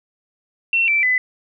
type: tone with pitch steps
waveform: sine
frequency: 2711 / 2333 / 2008 Hz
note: E7 / D7 / B6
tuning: +48 / -12 / +28 cents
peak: -14 dBFS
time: 0.73-1.18 s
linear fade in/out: 2 ms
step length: 150 ms
effects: none